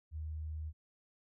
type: tone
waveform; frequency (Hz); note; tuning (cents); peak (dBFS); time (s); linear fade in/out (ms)
sine; 77.78; D#2; 0; -38; 0.11-0.73; 50
effects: none